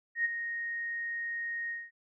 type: tone with ADSR envelope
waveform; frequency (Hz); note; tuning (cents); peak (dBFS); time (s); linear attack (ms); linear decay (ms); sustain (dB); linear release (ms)
sine; 1864.7; A#6; 0; -24; 0.15-1.91; 99; 20; -9; 210
effects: none